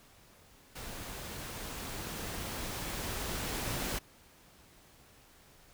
pink noise with level ramp, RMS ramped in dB -44 to -35 dBFS, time 0.75-3.99 s, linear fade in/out 10 ms, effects pink hiss -60 dBFS RMS until 5.73 s

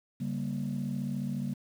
sine chord, G diminished, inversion second, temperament just, 141.12 / 196 / 235.2 Hz, Db3 / G3 / Bb3, +31 / 0 / +16 cents, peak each -34 dBFS, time 0.2-1.54 s, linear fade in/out 10 ms, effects tanh soft clip ceiling -25 dBFS + 9-bit

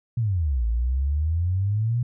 sine exponential two-way sweep, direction down then up, 123.7 to 55 to 123.7 Hz, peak -20 dBFS, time 0.17-2.03 s, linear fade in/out 5 ms, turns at 0.66 s, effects none

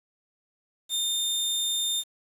sawtooth tone, 3625 Hz, A#7, 49 cents flat, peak -22 dBFS, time 0.89-2.04 s, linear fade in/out 50 ms, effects resampled to 32000 Hz + 8-bit

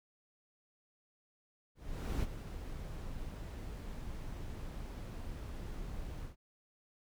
brown noise with ADSR envelope, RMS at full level -33 dBFS, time 1.75-6.36 s, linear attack 480 ms, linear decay 27 ms, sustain -10 dB, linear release 120 ms, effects none

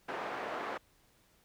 pink band-pass noise, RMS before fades -39 dBFS, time 0.08-0.78 s, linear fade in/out 10 ms, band 490 to 1500 Hz, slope 12 dB/octave, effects pink hiss -68 dBFS RMS until 1.44 s

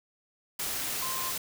sine tone in noise, 1046.5 Hz, C6, in tune, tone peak -36 dBFS, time 1.02-1.31 s, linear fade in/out 5 ms, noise white, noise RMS -33 dBFS, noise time 0.59-1.38 s, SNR -6 dB, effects none

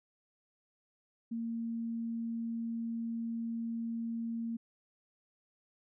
sine tone, 230 Hz, A#3, 23 cents flat, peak -34 dBFS, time 1.31-4.57 s, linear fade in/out 10 ms, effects none

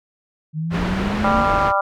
sine linear sweep, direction up, 152.2 to 234.8 Hz, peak -21 dBFS, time 0.53-1.47 s, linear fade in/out 50 ms
pink low-pass noise, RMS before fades -24 dBFS, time 0.7-1.73 s, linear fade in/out 50 ms, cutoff 2500 Hz, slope 12 dB/octave
harmonic tone, 197.3 Hz, G3, 11 cents sharp, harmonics 3 / 4 / 5 / 6 / 7, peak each -22 / -22 / -22 / -22 / -22 dBFS, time 1.24-1.81 s, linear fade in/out 5 ms
effects none

